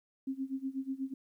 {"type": "tone with tremolo", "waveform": "sine", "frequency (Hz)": 267.3, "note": "C4", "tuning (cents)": 37, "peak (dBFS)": -31, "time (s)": [0.27, 1.14], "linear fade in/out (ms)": 5, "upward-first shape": "sine", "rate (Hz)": 8.2, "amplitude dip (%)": 90, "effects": ["12-bit"]}